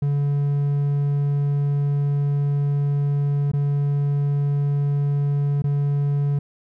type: tone with dropouts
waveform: triangle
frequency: 142.9 Hz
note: D3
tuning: 47 cents flat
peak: -16 dBFS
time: 0.02-6.39 s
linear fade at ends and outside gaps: 5 ms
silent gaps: 3.517-3.534 / 5.621-5.64 s
effects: none